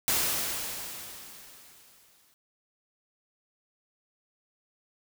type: noise with exponential decay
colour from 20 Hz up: white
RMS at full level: -25 dBFS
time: 0.08-2.34 s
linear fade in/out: 0 ms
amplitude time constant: 490 ms
effects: none